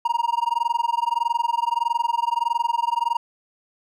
triangle tone with amplitude modulation, 941 Hz, A#5, 16 cents sharp, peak -14 dBFS, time 0.05-3.17 s, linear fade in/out 5 ms, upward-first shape sine, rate 21.6 Hz, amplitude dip 100%, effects none

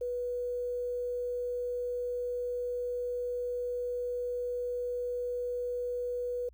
sine tone with quantisation, 490 Hz, B4, 14 cents flat, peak -31 dBFS, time 0.01-6.49 s, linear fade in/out 5 ms, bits 10, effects added 60 Hz sine -55 dBFS peak until 6.53 s

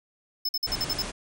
square tone bursts, 5220 Hz, E8, 18 cents flat, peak -25 dBFS, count 7, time 0.45-1.023 s, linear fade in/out 5 ms, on 39 ms, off 50 ms
pink low-pass noise, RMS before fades -35 dBFS, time 0.66-1.12 s, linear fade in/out 20 ms, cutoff 10000 Hz, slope 96 dB/octave
effects none

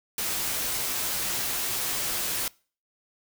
white noise with comb filter, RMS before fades -29 dBFS, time 0.18-2.48 s, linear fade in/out 2 ms, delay 13 ms, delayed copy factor -0.5, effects noise-tail reverb RT60 0.4 s tail -24 dB re dry

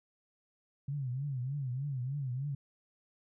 sine tone with vibrato, 133.8 Hz, C3, 39 cents sharp, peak -33 dBFS, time 0.88-2.55 s, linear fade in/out 5 ms, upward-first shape triangle, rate 3.3 Hz, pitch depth 180 cents each way, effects none

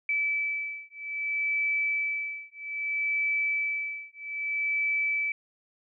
sine beating tone pair, 2308 / 2308.62 Hz, D7 / D7, -31 / -30 cents, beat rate 0.62 Hz, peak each -30 dBFS, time 0.09-5.32 s, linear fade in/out 2 ms, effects none

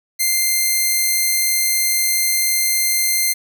5% pulse tone, 2093 Hz, C7, in tune, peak -5 dBFS, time 0.19-3.34 s, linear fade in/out 20 ms, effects none

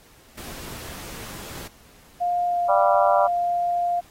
pink noise, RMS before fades -38 dBFS, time 0.37-1.68 s, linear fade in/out 10 ms
sine tone with pitch glide, 706 to 700.3 Hz, F5 to F5, +19 to +5 cents, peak -20 dBFS, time 2.2-4.01 s, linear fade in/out 20 ms, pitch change -14 cents, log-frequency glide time 2.47-2.6 s
harmonic tone, 196 Hz, G3, in tune, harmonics 3 / 4 / 5 / 6 / 7, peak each -20 / -23 / -23 / -26 / -29 dBFS, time 2.68-3.28 s, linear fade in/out 20 ms
effects pink hiss -53 dBFS RMS until 4.1 s + AAC 48 kbps

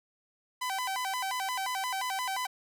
sawtooth tone with vibrato, 880 Hz, A5, in tune, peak -27 dBFS, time 0.61-2.47 s, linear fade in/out 10 ms, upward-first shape square, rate 5.7 Hz, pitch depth 230 cents each way, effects none

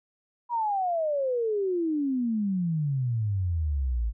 sine exponential sweep, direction down, 977 to 52.7 Hz, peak -24 dBFS, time 0.49-4.13 s, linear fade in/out 50 ms, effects none

